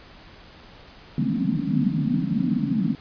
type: band-pass noise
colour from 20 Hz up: white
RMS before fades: -23 dBFS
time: 1.18-2.95 s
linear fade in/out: 2 ms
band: 140 to 280 Hz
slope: 96 dB/octave
effects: pink hiss -47 dBFS RMS until 3 s + resampled to 11025 Hz